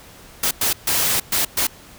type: noise bursts at uneven times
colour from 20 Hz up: white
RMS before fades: -19 dBFS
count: 5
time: 0.43-0.51 / 0.61-0.73 / 0.87-1.2 / 1.32-1.45 / 1.57-1.67 s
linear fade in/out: 5 ms
effects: pink hiss -44 dBFS RMS until 1.98 s